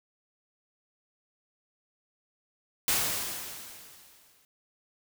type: noise with exponential decay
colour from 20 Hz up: white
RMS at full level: -25 dBFS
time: 2.88-4.45 s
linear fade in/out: 1 ms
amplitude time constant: 340 ms
effects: none